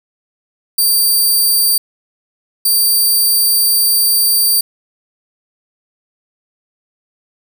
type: tone bursts at uneven times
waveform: 5% pulse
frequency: 4655 Hz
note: D8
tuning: 16 cents flat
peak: -3 dBFS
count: 2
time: 0.78-1.78 / 2.65-4.61 s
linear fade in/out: 5 ms
effects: none